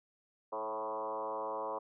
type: tone with frequency modulation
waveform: sine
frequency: 764 Hz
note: G5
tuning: 45 cents flat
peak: -35 dBFS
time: 0.52-1.79 s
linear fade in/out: 10 ms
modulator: 110 Hz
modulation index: 3.1
effects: none